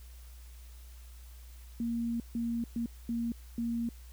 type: tone bursts at uneven times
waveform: sine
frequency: 233.1 Hz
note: A#3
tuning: in tune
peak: -30 dBFS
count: 5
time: 1.8-2.2 / 2.35-2.64 / 2.76-2.86 / 3.09-3.32 / 3.58-3.89 s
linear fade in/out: 2 ms
effects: added 60 Hz sine -47 dBFS peak until 4.12 s + white hiss -60 dBFS RMS until 4.12 s